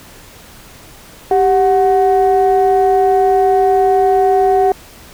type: tone pair together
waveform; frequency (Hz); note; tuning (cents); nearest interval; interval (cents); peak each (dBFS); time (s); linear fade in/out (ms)
sine; 391.4 / 740; G4 / F#5; -3 / 0; major seventh; 1103; -10; 1.31-4.72; 2
effects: tanh soft clip ceiling -4 dBFS + pink hiss -39 dBFS RMS until 5.13 s